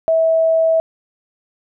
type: tone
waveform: sine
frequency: 650 Hz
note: E5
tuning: 24 cents flat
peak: -11 dBFS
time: 0.08-0.8 s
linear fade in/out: 0 ms
effects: none